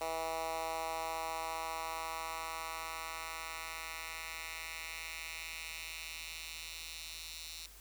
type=tone with high-pass filter sweep; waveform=10% pulse; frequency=162.3 Hz; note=E3; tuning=27 cents flat; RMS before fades=-42 dBFS; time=0.01-7.66 s; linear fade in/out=2 ms; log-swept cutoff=640 to 3900 Hz; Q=1.7; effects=added 50 Hz sine -57 dBFS peak until 7.8 s + white hiss -57 dBFS RMS until 7.8 s